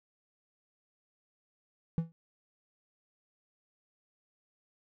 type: tone with exponential decay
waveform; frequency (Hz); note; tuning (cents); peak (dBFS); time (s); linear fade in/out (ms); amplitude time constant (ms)
triangle; 164.81; E3; 0; -21; 1.98-2.12; 0; 30
effects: none

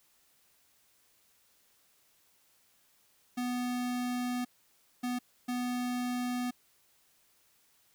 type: tone bursts at uneven times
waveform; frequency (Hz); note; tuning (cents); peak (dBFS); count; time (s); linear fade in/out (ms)
square; 246.9; B3; 0; -32; 3; 3.37-4.45 / 5.03-5.19 / 5.48-6.51; 10
effects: white hiss -68 dBFS RMS until 7.94 s

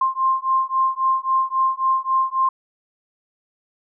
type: beating tone pair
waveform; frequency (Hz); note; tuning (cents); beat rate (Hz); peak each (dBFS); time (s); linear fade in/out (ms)
sine; 1053 / 1056.7; C6 / C6; +11 / +17; 3.7; -20; 0.01-2.49; 5
effects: none

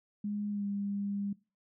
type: tone with pitch glide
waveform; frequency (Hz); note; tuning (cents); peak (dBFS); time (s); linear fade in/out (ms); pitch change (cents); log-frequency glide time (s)
sine; 206.6 to 201.1; G#3 to G3; -9 to +44; -32; 0.24-1.33; 5; -47; 0.5-0.65
effects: noise-tail reverb RT60 0.3 s tail -21 dB re dry

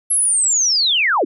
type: linear sweep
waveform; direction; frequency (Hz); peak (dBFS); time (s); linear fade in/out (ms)
sine; down; 11250 to 227.3; -13; 0.1-1.25; 10
effects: none

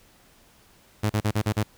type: tone bursts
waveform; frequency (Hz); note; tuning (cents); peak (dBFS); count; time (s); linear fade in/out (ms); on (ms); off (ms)
sawtooth; 106.4; G#2; +42; -17; 6; 1.03-1.634; 10; 69; 38
effects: pink hiss -57 dBFS RMS until 1.77 s

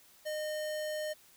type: tone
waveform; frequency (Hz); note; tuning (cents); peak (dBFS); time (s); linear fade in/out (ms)
square; 612; D#5; -29; -35; 0.25-1.14; 20
effects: white hiss -61 dBFS RMS until 1.36 s

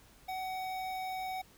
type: tone with notch filter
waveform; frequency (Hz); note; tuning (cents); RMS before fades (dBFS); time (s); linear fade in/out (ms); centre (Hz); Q
square; 751; F#5; +26; -38; 0.28-1.42; 10; 8000; 1.1
effects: added 53 Hz sine -66 dBFS peak until 1.57 s + pink hiss -61 dBFS RMS until 1.57 s

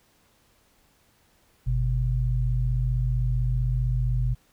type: tone pair together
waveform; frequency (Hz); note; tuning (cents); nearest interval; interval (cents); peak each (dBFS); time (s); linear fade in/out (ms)
sine; 49.41 / 125; G1 / B2; +14 / +21; octave + major third; 1607; -24; 1.66-4.35; 20
effects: pink hiss -63 dBFS RMS until 4.52 s

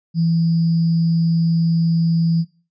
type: tone with sample-and-hold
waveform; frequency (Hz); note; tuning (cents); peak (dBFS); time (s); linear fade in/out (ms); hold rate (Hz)
sine; 165.8; E3; +10; -14; 0.14-2.45; 50; 4900
effects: noise-tail reverb RT60 0.4 s tail -19 dB re dry + resampled to 16000 Hz

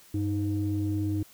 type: tone pair together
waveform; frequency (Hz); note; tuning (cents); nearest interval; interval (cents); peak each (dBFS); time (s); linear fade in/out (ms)
sine; 98 / 311.1; G2 / D#4; 0 / 0; octave + minor sixth; 2000; -27 / -28; 0.14-1.23; 5
effects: tanh soft clip ceiling -19 dBFS + white hiss -55 dBFS RMS until 1.33 s

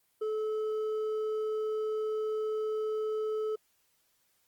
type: tone with hard clipping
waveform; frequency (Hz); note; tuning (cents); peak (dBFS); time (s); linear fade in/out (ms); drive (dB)
sine; 432.5; A4; -30; -31; 0.21-3.56; 10; 4
effects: white hiss -72 dBFS RMS until 4.47 s + Opus 24 kbps

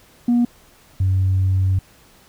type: tone pair in turn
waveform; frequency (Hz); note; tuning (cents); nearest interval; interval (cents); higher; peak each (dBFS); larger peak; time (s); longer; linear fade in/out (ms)
sine; 240 / 94.5; B3 / F#2; -49 / +37; octave + major third; 1614; first; -11 / -13; first; 0.28-0.45 / 1-1.79; second; 5
effects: tanh soft clip ceiling -11 dBFS + pink hiss -51 dBFS RMS until 2.28 s

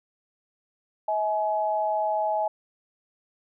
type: tone pair together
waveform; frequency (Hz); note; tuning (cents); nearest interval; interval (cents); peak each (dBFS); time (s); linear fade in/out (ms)
sine; 641 / 845.4; E5 / G#5; -49 / +31; perfect fourth; 480; -26 / -25; 1.08-2.48; 5
effects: none

